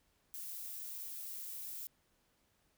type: noise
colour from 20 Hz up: violet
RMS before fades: -45 dBFS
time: 0.34-1.87 s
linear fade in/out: 0 ms
effects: pink hiss -75 dBFS RMS until 2.77 s